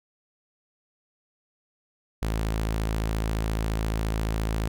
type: tone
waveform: sawtooth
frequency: 54.4 Hz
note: A1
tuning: 19 cents flat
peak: -21 dBFS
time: 2.22-4.68 s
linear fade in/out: 5 ms
effects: none